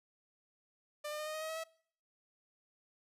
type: tone with pitch steps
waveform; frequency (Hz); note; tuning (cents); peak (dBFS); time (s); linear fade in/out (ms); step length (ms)
sawtooth; 596 / 603.3 / 610.6 / 618.1 / 625.6 / 633.3 / 641 / 648.8; D5 / D5 / D#5 / D#5 / D#5 / D#5 / E5 / E5; +25 / +46 / -33 / -12 / +9 / +30 / -49 / -28; -35; 1.04-1.64; 10; 75
effects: noise-tail reverb RT60 0.6 s tail -23 dB re dry + resampled to 32000 Hz